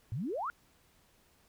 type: exponential sweep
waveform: sine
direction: up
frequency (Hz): 99 to 1480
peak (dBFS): -33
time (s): 0.12-0.5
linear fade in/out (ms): 0
effects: pink hiss -67 dBFS RMS until 1.48 s